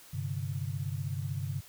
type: chord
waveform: sine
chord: G suspended fourth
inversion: none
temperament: equal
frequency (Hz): 98 / 130.81 / 146.83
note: G2 / C3 / D3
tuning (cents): 0 / 0 / 0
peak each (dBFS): -36 / -36 / -37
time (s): 0.13-1.61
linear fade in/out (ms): 10
effects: white hiss -54 dBFS RMS until 1.68 s